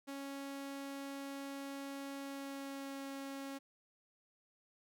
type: tone with pitch glide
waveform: sawtooth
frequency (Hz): 276.7 to 274.2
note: C#4 to C#4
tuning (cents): -3 to -19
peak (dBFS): -39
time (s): 0.07-3.59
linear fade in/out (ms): 20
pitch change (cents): -16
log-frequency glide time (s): 2.19-3.05
effects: none